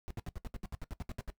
brown noise bursts, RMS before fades -39 dBFS, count 14, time 0.08-1.301 s, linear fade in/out 0 ms, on 25 ms, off 67 ms, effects noise-tail reverb RT60 0.1 s tail -17 dB re dry

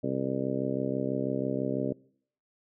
harmonic tone, 66.1 Hz, C2, 18 cents sharp, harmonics 2 / 3 / 4 / 5 / 6 / 7 / 8 / 9, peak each -36 / -36 / -32 / -38 / -36 / -36 / -43 / -36 dBFS, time 0.03-1.93 s, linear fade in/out 10 ms, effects noise-tail reverb RT60 0.6 s tail -23 dB re dry

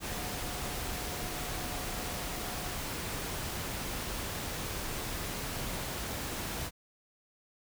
sine tone in noise, 723 Hz, F#5, 40 cents flat, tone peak -47 dBFS, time 0.09-2.8 s, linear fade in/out 50 ms, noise pink, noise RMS -37 dBFS, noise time 0-6.71 s, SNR -13 dB, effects none

